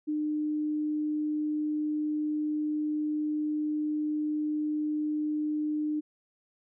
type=tone; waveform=sine; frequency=302.6 Hz; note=D#4; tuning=48 cents flat; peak=-27 dBFS; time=0.07-6.01 s; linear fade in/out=20 ms; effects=none

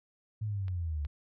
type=linear sweep; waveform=sine; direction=down; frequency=110 to 69.8 Hz; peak=-31 dBFS; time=0.41-1.07 s; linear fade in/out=10 ms
type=clicks; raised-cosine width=0.3 ms; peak=-35 dBFS; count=2; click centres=0.682 / 1.05 s
effects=none

